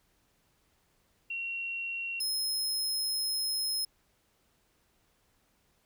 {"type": "tone pair in turn", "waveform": ["sine", "sawtooth"], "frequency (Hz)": [2738, 5149], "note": ["F7", "E8"], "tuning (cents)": [-35, -42], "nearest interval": "major seventh", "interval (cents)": 1093, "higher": "second", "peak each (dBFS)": [-33, -27], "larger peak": "second", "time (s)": [[1.3, 2.2], [2.2, 3.85]], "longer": "second", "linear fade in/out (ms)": 5, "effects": ["pink hiss -71 dBFS RMS until 5.85 s"]}